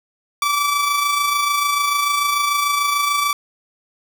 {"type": "tone with amplitude modulation", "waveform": "sawtooth", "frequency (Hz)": 1157, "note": "D6", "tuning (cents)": -26, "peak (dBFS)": -11, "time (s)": [0.42, 3.33], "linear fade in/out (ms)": 2, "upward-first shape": "sine", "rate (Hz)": 26.8, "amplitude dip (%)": 40, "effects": []}